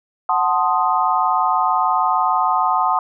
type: chord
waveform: sine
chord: F# diminished seventh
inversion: none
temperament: equal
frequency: 740 / 880 / 1046.5 / 1244.5 Hz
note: F#5 / A5 / C6 / Eb6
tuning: 0 / 0 / 0 / 0 cents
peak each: -20 dBFS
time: 0.29-2.99 s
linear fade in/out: 2 ms
effects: none